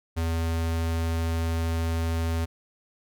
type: tone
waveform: square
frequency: 82.41 Hz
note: E2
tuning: in tune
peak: -25 dBFS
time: 0.16-2.46 s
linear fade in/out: 20 ms
effects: none